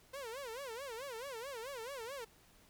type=tone with vibrato; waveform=sawtooth; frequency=502 Hz; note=B4; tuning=28 cents sharp; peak=-39 dBFS; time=0.13-2.25 s; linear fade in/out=10 ms; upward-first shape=sine; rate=4.6 Hz; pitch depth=220 cents each way; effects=pink hiss -65 dBFS RMS until 2.69 s